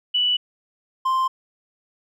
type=tone pair in turn; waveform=sine / triangle; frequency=2960 / 1046.5 Hz; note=F#7 / C6; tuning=0 / 0 cents; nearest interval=octave + tritone; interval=1800 cents; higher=first; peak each=-17 / -16 dBFS; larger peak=second; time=0.14-0.37 / 1.05-1.28 s; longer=neither; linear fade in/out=10 ms; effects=none